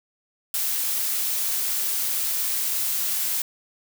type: noise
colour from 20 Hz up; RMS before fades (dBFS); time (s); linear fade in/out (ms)
blue; -25; 0.54-3.42; 2
effects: none